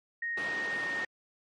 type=tone with pitch glide; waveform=sine; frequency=1864.7 to 1845.4 Hz; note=A#6 to A#6; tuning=0 to -18 cents; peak=-31 dBFS; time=0.22-1.05 s; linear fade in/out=5 ms; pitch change=-18 cents; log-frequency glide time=0.33-0.93 s
type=band-pass noise; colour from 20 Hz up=pink; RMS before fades=-41 dBFS; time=0.37-1.05 s; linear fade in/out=5 ms; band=270 to 3300 Hz; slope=12 dB/octave
effects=MP3 48 kbps